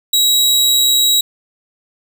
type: tone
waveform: sawtooth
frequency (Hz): 3857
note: B7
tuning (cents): -42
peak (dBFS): -7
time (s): 0.13-1.21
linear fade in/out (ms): 5
effects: none